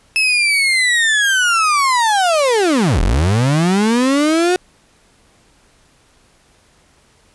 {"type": "linear two-way sweep", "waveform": "35% pulse", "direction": "down then up", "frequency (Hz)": [2618, 36.22, 368.3], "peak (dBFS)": -10, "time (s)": [0.16, 4.56], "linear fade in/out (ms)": 0, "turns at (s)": 3.01, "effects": ["pink hiss -53 dBFS RMS until 7.34 s", "resampled to 24000 Hz"]}